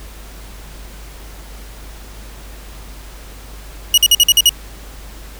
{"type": "tone bursts", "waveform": "sawtooth", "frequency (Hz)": 2899, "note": "F#7", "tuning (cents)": -36, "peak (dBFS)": -3, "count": 7, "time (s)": [3.94, 4.493], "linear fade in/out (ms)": 2, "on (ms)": 37, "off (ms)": 49, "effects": ["added 50 Hz sine -33 dBFS peak until 5.39 s", "pink hiss -39 dBFS RMS until 5.39 s"]}